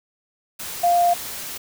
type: tone in noise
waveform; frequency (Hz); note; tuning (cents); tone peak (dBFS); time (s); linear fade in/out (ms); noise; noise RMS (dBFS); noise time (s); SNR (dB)
sine; 698.5; F5; 0; -14; 0.83-1.14; 10; white; -32; 0.59-1.58; +15
effects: none